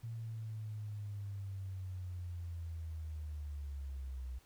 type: linear sweep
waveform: sine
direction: down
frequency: 115.5 to 62.1 Hz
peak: -40 dBFS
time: 0.03-4.39 s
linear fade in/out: 10 ms
effects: pink hiss -67 dBFS RMS until 4.45 s

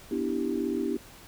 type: chord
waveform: sine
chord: E minor seventh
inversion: second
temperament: equal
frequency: 246.9 / 293.7 / 329.6 / 392 Hz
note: B3 / D4 / E4 / G4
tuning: 0 / 0 / 0 / 0 cents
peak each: -32 dBFS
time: 0.11-0.97 s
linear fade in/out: 5 ms
effects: pink hiss -50 dBFS RMS until 1.27 s

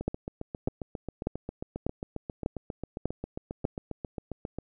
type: two click trains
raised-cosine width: 2 ms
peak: -21 / -14 dBFS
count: 35 / 7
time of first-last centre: 0.01-4.586 / 0.08-3.651 s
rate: 7.43 / 1.68 Hz
effects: none

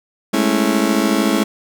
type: chord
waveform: 35% pulse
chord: A major seventh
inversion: third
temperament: just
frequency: 206.2 / 220 / 275 / 330 Hz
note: G#3 / A3 / C#4 / E4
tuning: -12 / 0 / -14 / +2 cents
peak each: -18 dBFS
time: 0.33-1.44 s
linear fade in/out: 10 ms
effects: none

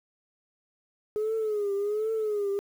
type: tone with vibrato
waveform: sine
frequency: 420.7 Hz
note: G#4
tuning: 22 cents sharp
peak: -24 dBFS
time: 1.16-2.59 s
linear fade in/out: 0 ms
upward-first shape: triangle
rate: 1.3 Hz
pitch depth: 110 cents each way
effects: tanh soft clip ceiling -23 dBFS + 9-bit

